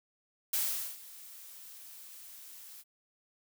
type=noise with ADSR envelope; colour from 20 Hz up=blue; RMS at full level=-30 dBFS; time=0.53-2.84 s; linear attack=6 ms; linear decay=430 ms; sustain=-20 dB; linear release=41 ms; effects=none